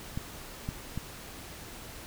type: clicks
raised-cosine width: 5 ms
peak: -20 dBFS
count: 3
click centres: 0.175 / 0.689 / 0.976 s
effects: pink hiss -45 dBFS RMS until 2.06 s